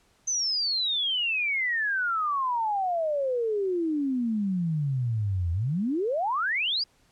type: exponential two-way sweep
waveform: sine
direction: down then up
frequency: 6272 to 82.41 to 5020 Hz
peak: -24 dBFS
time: 0.27-6.84 s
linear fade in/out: 10 ms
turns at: 5.52 s
effects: pink hiss -64 dBFS RMS until 7.11 s + low-pass 10000 Hz 12 dB/octave